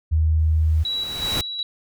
sine tone, 78.9 Hz, D#2, 25 cents sharp, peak -15 dBFS, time 0.11-0.84 s, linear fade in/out 20 ms
pink noise with exponential growth, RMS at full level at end -25 dBFS, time 0.39-1.41 s, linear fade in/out 1 ms, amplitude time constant 220 ms
sine tone with tremolo, 3905 Hz, B7, 20 cents flat, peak -22 dBFS, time 0.85-1.63 s, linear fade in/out 2 ms, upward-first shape square, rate 2.7 Hz, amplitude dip 45%
effects none

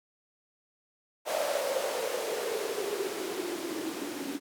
blue noise with band-pass filter sweep, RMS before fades -33 dBFS, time 1.25-4.4 s, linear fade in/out 50 ms, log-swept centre 610 to 280 Hz, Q 8.5, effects none

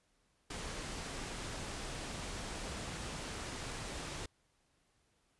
pink low-pass noise, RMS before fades -43 dBFS, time 0.5-4.26 s, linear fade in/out 5 ms, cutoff 9700 Hz, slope 24 dB/octave, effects pink hiss -75 dBFS RMS until 5.39 s + resampled to 24000 Hz

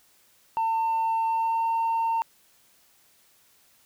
sine tone with pitch glide, 901 to 910.4 Hz, A5 to A#5, +41 to -41 cents, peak -20 dBFS, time 0.57-2.22 s, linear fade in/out 0 ms, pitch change +18 cents, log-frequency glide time 1.27-1.65 s, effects tanh soft clip ceiling -21 dBFS + white hiss -61 dBFS RMS until 3.85 s

